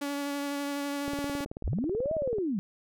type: tone with vibrato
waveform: sawtooth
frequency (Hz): 284.1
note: C#4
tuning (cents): +43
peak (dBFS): -27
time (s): 0.01-1.45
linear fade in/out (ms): 10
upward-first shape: sine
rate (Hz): 12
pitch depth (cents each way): 13
type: click train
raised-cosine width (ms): 2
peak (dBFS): -24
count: 25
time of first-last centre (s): 1.08-2.384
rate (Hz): 18.4
type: linear two-way sweep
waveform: sine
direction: up then down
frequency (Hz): 31 to 659.3 to 176.5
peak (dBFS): -27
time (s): 1.64-2.59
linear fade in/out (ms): 0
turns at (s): 2.14
effects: none